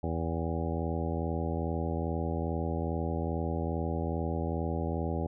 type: harmonic tone with a mistuned harmonic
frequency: 82.41 Hz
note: E2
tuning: in tune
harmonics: 1 / 2 / 3 / 4 / 5 / 6 / 7 / 9 / 10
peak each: -33 / -36 / -38 / -39 / -40 / -41 / -41 / -43 / -43 dBFS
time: 0.03-5.27 s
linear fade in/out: 5 ms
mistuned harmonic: 10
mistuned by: -25 cents
effects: none